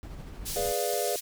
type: noise with tremolo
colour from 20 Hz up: brown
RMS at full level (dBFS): -39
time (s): 0.03-0.72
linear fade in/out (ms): 0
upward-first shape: sine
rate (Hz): 13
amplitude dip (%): 30
type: band-pass noise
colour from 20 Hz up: white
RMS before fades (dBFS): -35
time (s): 0.45-1.21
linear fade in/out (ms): 20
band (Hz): 3500 to 13000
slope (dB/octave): 12
type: click train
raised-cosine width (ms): 1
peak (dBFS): -35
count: 4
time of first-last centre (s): 0.5-1.155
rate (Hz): 4.58
type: chord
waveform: triangle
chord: G# diminished seventh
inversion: none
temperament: equal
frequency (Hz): 415.3 / 493.9 / 587.3 / 698.5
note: G#4 / B4 / D5 / F5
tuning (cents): 0 / 0 / 0 / 0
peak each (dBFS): -31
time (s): 0.56-1.16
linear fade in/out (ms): 2
effects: none